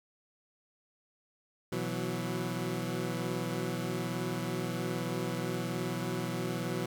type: chord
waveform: 20% pulse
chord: B suspended fourth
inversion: none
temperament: equal with one note detuned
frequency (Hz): 123.47 / 164.81 / 183.61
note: B2 / E3 / F#3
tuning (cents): 0 / 0 / -13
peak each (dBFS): -32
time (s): 1.72-6.86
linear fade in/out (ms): 5
effects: none